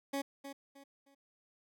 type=tone with echo; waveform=20% pulse; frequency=277.3 Hz; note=C#4; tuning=1 cent sharp; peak=-29 dBFS; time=0.13-0.22 s; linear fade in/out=10 ms; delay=310 ms; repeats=3; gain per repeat=-10 dB; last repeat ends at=1.15 s; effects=none